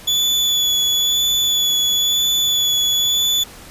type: tone with vibrato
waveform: 35% pulse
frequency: 3439 Hz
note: A7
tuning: 40 cents flat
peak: -13 dBFS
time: 0.07-3.44 s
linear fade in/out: 10 ms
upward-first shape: sine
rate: 1 Hz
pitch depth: 17 cents each way
effects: pink hiss -39 dBFS RMS until 3.7 s + resampled to 32000 Hz